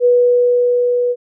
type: tone with level ramp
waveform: sine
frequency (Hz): 488.9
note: B4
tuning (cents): -18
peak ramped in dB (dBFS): -7 to -13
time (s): 0-1.16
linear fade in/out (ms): 50
effects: none